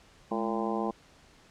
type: harmonic tone with a mistuned harmonic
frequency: 113.7 Hz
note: A#2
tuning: 43 cents flat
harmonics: 2 / 3 / 4 / 5 / 6 / 7 / 8 / 9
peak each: -33 / -35 / -36 / -39 / -39 / -36 / -41 / -38 dBFS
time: 0.31-0.91 s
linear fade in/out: 5 ms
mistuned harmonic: 2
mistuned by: -110 cents
effects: pink hiss -58 dBFS RMS until 1.5 s + low-pass 7000 Hz 12 dB/octave